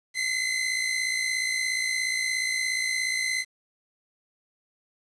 sawtooth tone pair together, 2036 / 2093 Hz, C7 / C7, -48 / 0 cents, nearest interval unison, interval 48 cents, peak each -23 / -27 dBFS, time 0.14-3.45 s, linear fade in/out 50 ms, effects resampled to 22050 Hz + 9-bit

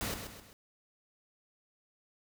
pink noise with echo, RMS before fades -36 dBFS, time 0.01-0.14 s, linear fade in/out 0 ms, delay 130 ms, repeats 3, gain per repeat -7 dB, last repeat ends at 0.53 s, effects none

